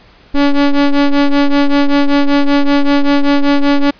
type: ring-modulated tone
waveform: square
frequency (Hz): 142.6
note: C#3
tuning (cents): +49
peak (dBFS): -5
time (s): 0.34-3.91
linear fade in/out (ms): 10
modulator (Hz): 140
effects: pink hiss -44 dBFS RMS until 3.99 s + resampled to 11025 Hz